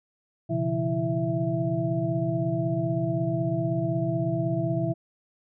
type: tone cluster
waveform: sine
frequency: 123.2 / 139.3 / 168.7 / 330.6 / 662 Hz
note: B2 / C#3 / E3 / E4 / E5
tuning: -4 / +9 / +40 / +5 / +7 cents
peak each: -30 dBFS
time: 0.49-4.94 s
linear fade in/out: 20 ms
effects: none